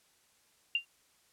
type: tone with exponential decay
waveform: sine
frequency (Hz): 2783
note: F7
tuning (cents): -7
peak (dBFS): -23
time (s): 0.75-0.85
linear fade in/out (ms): 2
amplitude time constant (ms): 21
effects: white hiss -68 dBFS RMS until 1.32 s + low-pass 11000 Hz 12 dB/octave